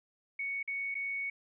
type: tone with dropouts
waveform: sine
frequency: 2224 Hz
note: C#7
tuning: 5 cents sharp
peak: -33 dBFS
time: 0.39-1.3 s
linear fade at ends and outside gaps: 5 ms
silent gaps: 0.629-0.676 / 0.944-0.951 s
effects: none